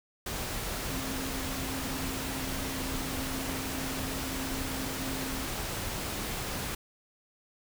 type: tone in noise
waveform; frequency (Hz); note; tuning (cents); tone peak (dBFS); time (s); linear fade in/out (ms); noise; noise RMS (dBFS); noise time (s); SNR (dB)
sine; 264.9; C4; +22; -38; 0.91-5.46; 5; pink; -35; 0.26-6.75; -6
effects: none